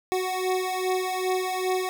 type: beating tone pair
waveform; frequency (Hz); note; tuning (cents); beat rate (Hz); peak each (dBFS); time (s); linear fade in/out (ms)
25% pulse; 370 / 372.5; F#4 / F#4; 0 / +12; 2.5; -23 / -25; 0.12-1.89; 0
effects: none